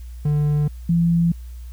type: tone pair in turn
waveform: triangle / sine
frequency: 148.3 / 169.29 Hz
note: D3 / E3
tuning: +17 / +46 cents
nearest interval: major second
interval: 229 cents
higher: second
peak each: -14 dBFS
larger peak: neither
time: 0.25-0.68 / 0.89-1.32 s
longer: neither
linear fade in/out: 5 ms
effects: added 60 Hz sine -32 dBFS peak until 1.72 s + white hiss -55 dBFS RMS until 1.72 s